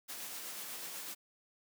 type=noise with tremolo; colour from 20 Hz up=white; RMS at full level=-43 dBFS; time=0.08-1.15 s; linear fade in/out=20 ms; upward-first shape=sine; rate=8.1 Hz; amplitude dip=25%; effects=high-pass 200 Hz 12 dB/octave